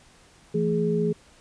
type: tone cluster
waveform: sine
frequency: 167.4 / 222 / 418.5 Hz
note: E3 / A3 / G#4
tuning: +27 / +16 / +13 cents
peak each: -25 / -28 / -24 dBFS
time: 0.54-1.13 s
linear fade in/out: 10 ms
effects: pink hiss -55 dBFS RMS until 1.4 s + resampled to 22050 Hz